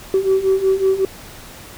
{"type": "beating tone pair", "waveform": "sine", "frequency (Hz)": [380, 385.4], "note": ["F#4", "G4"], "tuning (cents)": [46, -29], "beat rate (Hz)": 5.4, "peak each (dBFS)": [-17, -14], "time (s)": [0.14, 1.05], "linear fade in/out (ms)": 2, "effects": ["tanh soft clip ceiling -8 dBFS", "pink hiss -38 dBFS RMS until 1.77 s"]}